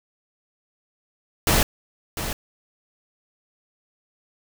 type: noise with echo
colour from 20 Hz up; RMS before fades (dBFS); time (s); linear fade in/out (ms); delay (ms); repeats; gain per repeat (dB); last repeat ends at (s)
pink; -18; 1.47-1.63; 2; 700; 1; -10; 2.33
effects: none